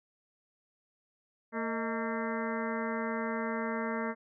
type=harmonic tone with a mistuned harmonic; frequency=227.6 Hz; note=A#3; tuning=41 cents flat; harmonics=1 / 2 / 3 / 4 / 5 / 6 / 7 / 8 / 9; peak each=-35 / -38 / -40 / -41 / -42 / -43 / -43 / -44 / -45 dBFS; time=1.52-4.15 s; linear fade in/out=50 ms; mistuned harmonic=3; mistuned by=-140 cents; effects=none